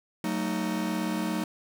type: chord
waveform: 45% pulse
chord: D# diminished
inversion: first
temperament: just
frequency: 186.68 / 224 / 311.1 Hz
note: F#3 / A3 / D#4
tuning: +16 / +31 / 0 cents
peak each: -32 dBFS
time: 0.24-1.44 s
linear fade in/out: 2 ms
effects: none